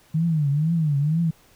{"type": "tone with vibrato", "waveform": "sine", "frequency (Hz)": 153.8, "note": "D#3", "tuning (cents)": -20, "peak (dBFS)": -18, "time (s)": [0.14, 1.31], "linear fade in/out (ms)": 10, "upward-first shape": "triangle", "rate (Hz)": 2.1, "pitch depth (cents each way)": 190, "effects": ["pink hiss -56 dBFS RMS until 1.55 s"]}